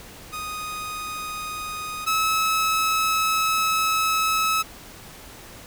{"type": "tone pair in turn", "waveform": "sawtooth", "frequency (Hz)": [1244.5, 1294], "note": ["D#6", "E6"], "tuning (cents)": [0, -32], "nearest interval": "minor second", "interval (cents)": 68, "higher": "second", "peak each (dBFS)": [-26, -16], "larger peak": "second", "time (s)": [[0.32, 2.06], [2.06, 4.63]], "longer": "second", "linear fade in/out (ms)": 20, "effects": ["pink hiss -43 dBFS RMS until 5.66 s"]}